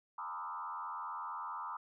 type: tone with frequency modulation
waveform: sine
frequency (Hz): 1100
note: C#6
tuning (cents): -14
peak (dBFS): -39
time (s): 0.18-1.77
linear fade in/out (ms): 5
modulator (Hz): 84.5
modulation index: 2.6
effects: none